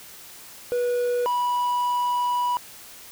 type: tone pair in turn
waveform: triangle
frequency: 487.4 / 978.7 Hz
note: B4 / B5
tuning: -23 / -16 cents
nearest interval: octave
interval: 1207 cents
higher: second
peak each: -19 dBFS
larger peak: neither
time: 0.72-1.26 / 1.26-2.57 s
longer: second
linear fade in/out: 0 ms
effects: white hiss -44 dBFS RMS until 3.11 s